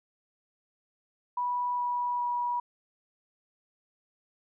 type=tone with pitch steps; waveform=sine; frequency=980 / 974.4 / 968.7 Hz; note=B5 / B5 / B5; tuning=-14 / -24 / -34 cents; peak=-27 dBFS; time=1.37-2.6 s; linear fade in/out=5 ms; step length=410 ms; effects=none